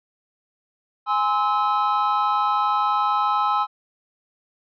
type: chord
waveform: triangle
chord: Ab augmented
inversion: none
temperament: just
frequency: 830.6 / 1038.3 / 1297.8 Hz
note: Ab5 / C6 / E6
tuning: 0 / -14 / -27 cents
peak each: -21 / -22 / -20 dBFS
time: 1.06-3.67 s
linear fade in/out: 50 ms
effects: resampled to 11025 Hz